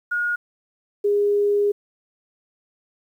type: tone pair in turn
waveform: sine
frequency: 1437 / 409.2 Hz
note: F6 / G#4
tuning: +49 / -26 cents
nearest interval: octave + minor seventh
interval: 2175 cents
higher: first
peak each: -20 / -16 dBFS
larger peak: second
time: 0.11-0.36 / 1.04-1.72 s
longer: second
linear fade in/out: 10 ms
effects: 9-bit